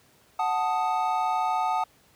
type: chord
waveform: triangle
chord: D# diminished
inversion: first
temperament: equal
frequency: 740 / 880 / 1244.5 Hz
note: F#5 / A5 / D#6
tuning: 0 / 0 / 0 cents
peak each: -25 / -25 / -28 dBFS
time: 0.39-1.84 s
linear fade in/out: 5 ms
effects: pink hiss -60 dBFS RMS until 2.15 s + high-pass 80 Hz 12 dB/octave